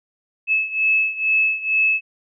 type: beating tone pair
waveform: sine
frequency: 2599 / 2601.2 Hz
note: E7 / E7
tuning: -25 / -24 cents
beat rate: 2.2 Hz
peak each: -18 / -21 dBFS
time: 0.47-2.01 s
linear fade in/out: 50 ms
effects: none